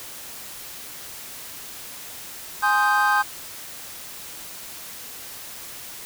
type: chord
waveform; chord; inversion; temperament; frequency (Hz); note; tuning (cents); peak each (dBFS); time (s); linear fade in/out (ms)
triangle; Ab major seventh; none; equal; 830.6 / 1046.5 / 1244.5 / 1568; Ab5 / C6 / Eb6 / G6; 0 / 0 / 0 / 0; -20 / -23 / -22 / -19; 2.62-3.23; 20
effects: white hiss -38 dBFS RMS until 6.05 s